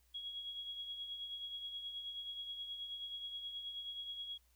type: tone with tremolo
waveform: sine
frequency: 3317 Hz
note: G#7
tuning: 3 cents flat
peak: -40 dBFS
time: 0.14-4.38 s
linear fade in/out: 10 ms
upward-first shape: triangle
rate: 9.4 Hz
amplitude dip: 55%
effects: added 60 Hz sine -70 dBFS peak until 4.55 s + white hiss -75 dBFS RMS until 4.55 s